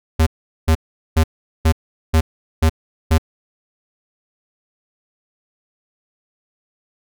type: tone bursts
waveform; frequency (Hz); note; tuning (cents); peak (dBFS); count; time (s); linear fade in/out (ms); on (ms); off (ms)
square; 80; D#2; +49; -11; 7; 0.19-3.182; 10; 76; 410
effects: none